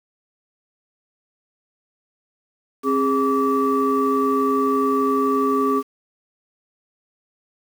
sine tone cluster, 267.7 / 411.5 / 1156 Hz, C4 / G#4 / D6, +40 / -16 / -28 cents, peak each -20 dBFS, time 2.83-5.83 s, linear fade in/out 50 ms, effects tanh soft clip ceiling -9 dBFS + 7-bit

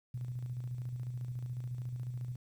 sine tone with tremolo, 123.47 Hz, B2, in tune, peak -35 dBFS, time 0.14-2.36 s, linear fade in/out 5 ms, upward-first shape square, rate 14 Hz, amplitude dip 40%, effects 11-bit

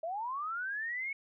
sine linear sweep, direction up, 624 to 2225 Hz, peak -34 dBFS, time 0.03-1.13 s, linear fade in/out 5 ms, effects none

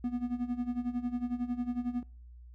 triangle tone with tremolo, 244.1 Hz, B3, 20 cents flat, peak -26 dBFS, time 0.04-2.03 s, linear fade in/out 2 ms, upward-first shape sine, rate 11 Hz, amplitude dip 80%, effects noise-tail reverb RT60 0.5 s tail -26 dB re dry + added 60 Hz sine -48 dBFS peak until 2.54 s

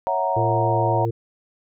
sine chord, F# dominant seventh, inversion second, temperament equal, 554.4 / 659.3 / 740 / 932.3 Hz, C#5 / E5 / F#5 / A#5, 0 / 0 / 0 / 0 cents, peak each -26 / -26 / -25 / -23 dBFS, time 0.07-1.05 s, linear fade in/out 0 ms
harmonic tone, 114.5 Hz, A#2, 31 cents flat, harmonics 1 / 3 / 4, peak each -22 / -27 / -28 dBFS, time 0.36-1.11 s, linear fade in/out 10 ms
effects none

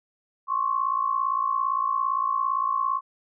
sine tone pair together, 1061.4 / 1119 Hz, C6 / C#6, +24 / +16 cents, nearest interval minor second, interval 92 cents, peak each -25 dBFS, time 0.47-3.01 s, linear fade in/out 50 ms, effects none

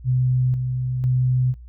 sine tone with tremolo, 127.1 Hz, C3, 50 cents flat, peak -16 dBFS, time 0.04-1.55 s, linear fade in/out 50 ms, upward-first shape square, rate 1 Hz, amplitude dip 45%, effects noise-tail reverb RT60 0.2 s tail -24 dB re dry + added 60 Hz sine -38 dBFS peak until 1.68 s

